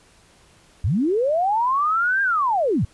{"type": "linear two-way sweep", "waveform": "sine", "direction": "up then down", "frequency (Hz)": [69.3, 1620, 69.3], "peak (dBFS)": -17, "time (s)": [0.84, 2.85], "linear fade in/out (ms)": 5, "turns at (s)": 2.22, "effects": ["pink hiss -54 dBFS RMS until 2.93 s", "resampled to 24000 Hz"]}